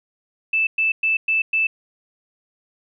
sine tone bursts, 2637 Hz, E7, in tune, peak -16 dBFS, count 5, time 0.53-1.67 s, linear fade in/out 5 ms, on 140 ms, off 110 ms, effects none

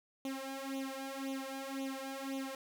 sawtooth tone with flanger, 269.4 Hz, C#4, 49 cents flat, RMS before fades -41 dBFS, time 0.25-2.55 s, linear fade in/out 2 ms, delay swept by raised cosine 0.3 to 2.5 ms, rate 1.9 Hz, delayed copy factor +0.9, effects none

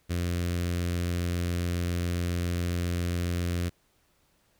sawtooth tone with notch filter, 87.31 Hz, F2, in tune, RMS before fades -29 dBFS, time 0.09-3.7 s, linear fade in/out 20 ms, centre 870 Hz, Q 1, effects pink hiss -68 dBFS RMS until 4.59 s

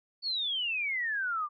sine exponential sweep, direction down, 4525 to 1162 Hz, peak -29 dBFS, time 0.22-1.49 s, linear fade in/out 50 ms, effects none

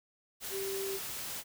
sine tone in noise, 390 Hz, G4, 9 cents flat, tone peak -35 dBFS, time 0.5-1 s, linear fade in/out 50 ms, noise white, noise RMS -40 dBFS, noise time 0.4-1.44 s, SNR +2 dB, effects none

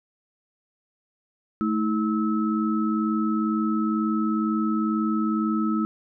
sine tone cluster, 218.4 / 320.5 / 1297 Hz, A3 / E4 / E6, -13 / -49 / -28 cents, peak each -23 / -26 / -30 dBFS, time 1.61-5.85 s, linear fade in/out 0 ms, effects none

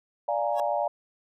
sine chord, Bb dominant seventh, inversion first, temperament equal, 587.3 / 698.5 / 830.6 / 932.3 Hz, D5 / F5 / Ab5 / Bb5, 0 / 0 / 0 / 0 cents, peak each -28 / -29 / -30 / -33 dBFS, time 0.28-0.88 s, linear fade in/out 5 ms
25% pulse tone with exponential growth, 554.4 Hz, C#5, in tune, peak -28 dBFS, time 0.51-0.6 s, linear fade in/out 1 ms, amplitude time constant 18 ms
effects none

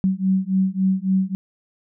sine beating tone pair, 188 / 191.6 Hz, F#3 / G3, +28 / -39 cents, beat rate 3.6 Hz, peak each -20 dBFS, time 0.04-1.35 s, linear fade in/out 0 ms, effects none

